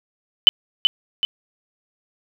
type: tone with echo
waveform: sine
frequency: 3022 Hz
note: F#7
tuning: 36 cents sharp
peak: -3 dBFS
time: 0.47-0.49 s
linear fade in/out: 0 ms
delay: 380 ms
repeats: 2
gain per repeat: -7 dB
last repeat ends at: 1.25 s
effects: none